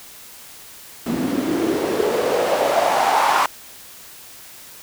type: noise with band-pass filter sweep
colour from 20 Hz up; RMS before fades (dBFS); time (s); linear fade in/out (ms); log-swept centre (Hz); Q
white; -19; 1.06-3.46; 2; 230 to 1000; 4.1
effects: white hiss -41 dBFS RMS until 4.82 s